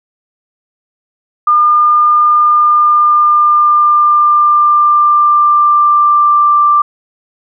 sine tone with pitch glide, 1207 to 1179.4 Hz, D6 to D6, +47 to +7 cents, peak -5 dBFS, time 1.47-6.82 s, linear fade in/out 5 ms, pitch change -40 cents, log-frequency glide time 2.33-6.63 s, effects none

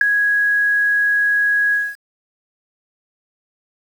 sine tone with ADSR envelope, 1661.2 Hz, G#6, in tune, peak -3 dBFS, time 0.01-1.96 s, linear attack 4 ms, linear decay 5 ms, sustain -10 dB, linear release 230 ms, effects tanh soft clip ceiling 0 dBFS + 7-bit

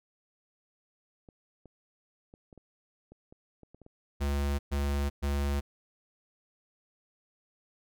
clicks, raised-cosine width 2 ms, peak -38 dBFS, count 11, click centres 1.288 / 1.657 / 2.339 / 2.528 / 2.577 / 3.12 / 3.325 / 3.633 / 3.746 / 3.817 / 3.864 s
square tone bursts, 70.8 Hz, C#2, 37 cents sharp, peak -28 dBFS, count 3, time 4.2-5.61 s, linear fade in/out 20 ms, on 390 ms, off 120 ms
effects none

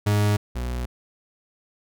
40% pulse tone pair in turn, 103.83 / 61.06 Hz, G#2 / B1, 0 / -19 cents, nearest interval major sixth, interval 919 cents, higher first, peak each -17 / -25 dBFS, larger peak first, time 0.06-0.37 / 0.55-0.86 s, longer neither, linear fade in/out 10 ms, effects none

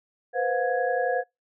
sine tone cluster, 486.9 / 518 / 713 / 1666 Hz, B4 / C5 / F5 / G#6, -25 / -17 / +36 / +5 cents, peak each -29 / -27 / -27 / -31 dBFS, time 0.33-1.24 s, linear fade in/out 50 ms, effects noise-tail reverb RT60 0.2 s tail -26 dB re dry

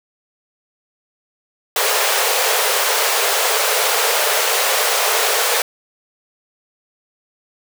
pink high-pass noise, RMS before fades -17 dBFS, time 1.76-5.62 s, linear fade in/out 2 ms, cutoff 410 Hz, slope 96 dB/octave, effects none

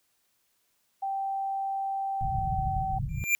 sine tone with pitch glide, 781 to 768 Hz, G5 to G5, -7 to -36 cents, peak -28 dBFS, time 1.02-2.99 s, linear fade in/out 10 ms, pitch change -29 cents, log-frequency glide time 2.15-2.59 s
white low-pass noise, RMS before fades -32 dBFS, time 2.21-3.24 s, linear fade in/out 0 ms, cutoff 160 Hz, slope 48 dB/octave
square tone with exponential growth, 2378 Hz, D7, 21 cents sharp, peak -19 dBFS, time 3.09-3.35 s, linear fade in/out 0 ms, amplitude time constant 55 ms
effects white hiss -72 dBFS RMS until 3.39 s

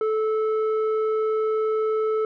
square tone with low-pass filter, 435.8 Hz, A4, 17 cents flat, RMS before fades -23 dBFS, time 0.01-2.25 s, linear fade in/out 2 ms, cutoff 960 Hz, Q 6.3, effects none

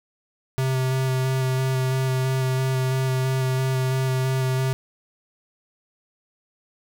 square tone with vibrato, 130.81 Hz, C3, in tune, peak -21 dBFS, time 0.58-4.73 s, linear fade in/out 0 ms, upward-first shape square, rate 3 Hz, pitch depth 11 cents each way, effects none

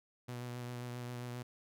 sawtooth tone with vibrato, 122.3 Hz, B2, 16 cents flat, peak -37 dBFS, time 0.28-1.43 s, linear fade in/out 10 ms, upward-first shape sine, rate 7.5 Hz, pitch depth 19 cents each way, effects none

